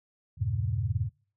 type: chord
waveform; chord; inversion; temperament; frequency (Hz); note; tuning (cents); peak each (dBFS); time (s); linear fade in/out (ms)
sine; E diminished seventh; none; equal with one note detuned; 81.13 / 98 / 116.54 / 138.59; E2 / G2 / Bb2 / Db3; -27 / 0 / 0 / 0; -35 / -30 / -31 / -35; 0.37-1.1; 50
effects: noise-tail reverb RT60 0.4 s tail -23 dB re dry